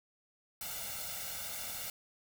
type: noise with comb filter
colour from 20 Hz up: white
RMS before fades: -41 dBFS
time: 0.61-1.9 s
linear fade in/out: 2 ms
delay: 1.4 ms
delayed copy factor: +0.95
effects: none